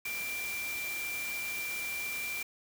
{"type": "tone in noise", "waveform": "sine", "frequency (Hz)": 2362, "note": "D7", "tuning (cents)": 9, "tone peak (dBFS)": -35, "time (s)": [0.05, 2.43], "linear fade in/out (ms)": 5, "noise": "white", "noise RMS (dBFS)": -41, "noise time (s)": [0.05, 2.43], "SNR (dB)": 3, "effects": []}